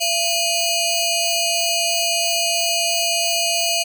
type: ring-modulated tone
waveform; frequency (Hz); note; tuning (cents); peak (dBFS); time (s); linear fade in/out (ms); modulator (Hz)
15% pulse; 1797; A6; +36; -8; 0-3.84; 20; 1120
effects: none